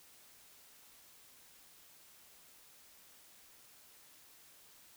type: silence
effects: white hiss -61 dBFS RMS until 4.96 s